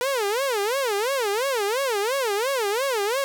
sawtooth tone with vibrato, 471.1 Hz, A#4, 18 cents sharp, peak -18 dBFS, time 0.01-3.24 s, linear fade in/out 0 ms, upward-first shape sine, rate 2.9 Hz, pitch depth 290 cents each way, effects none

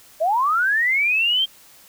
sine linear sweep, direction up, 598 to 3202 Hz, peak -16 dBFS, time 0.2-1.46 s, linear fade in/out 20 ms, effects white hiss -49 dBFS RMS until 1.88 s

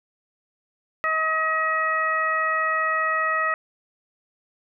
harmonic tone, 635 Hz, D#5, 35 cents sharp, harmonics 1 / 2 / 3 / 4, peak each -30 / -23 / -24 / -35 dBFS, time 1.04-3.54 s, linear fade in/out 0 ms, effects none

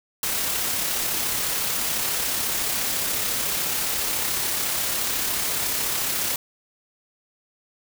white noise with amplitude modulation, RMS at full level -24 dBFS, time 0.23-6.36 s, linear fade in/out 2 ms, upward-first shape sine, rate 34.1 Hz, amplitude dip 25%, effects none

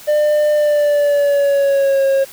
triangle tone with pitch glide, 599 to 543 Hz, D5 to C#5, +34 to -36 cents, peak -9 dBFS, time 0.07-2.25 s, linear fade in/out 20 ms, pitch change -170 cents, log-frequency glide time 0.53-2.05 s, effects white hiss -38 dBFS RMS until 2.32 s

